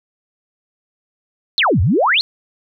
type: exponential two-way sweep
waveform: sine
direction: down then up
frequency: 4435 to 76.9 to 4435 Hz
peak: -11 dBFS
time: 1.58-2.21 s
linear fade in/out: 0 ms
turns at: 1.81 s
effects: none